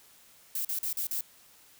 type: noise bursts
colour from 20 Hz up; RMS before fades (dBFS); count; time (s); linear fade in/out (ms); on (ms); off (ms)
violet; -32; 5; 0.55-1.209; 2; 99; 41
effects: white hiss -58 dBFS RMS until 1.79 s